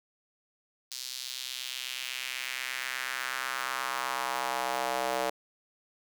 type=tone with high-pass filter sweep; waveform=square; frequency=64.1 Hz; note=C2; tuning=35 cents flat; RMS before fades=-34 dBFS; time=0.91-5.3 s; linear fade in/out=5 ms; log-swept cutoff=4700 to 580 Hz; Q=2; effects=none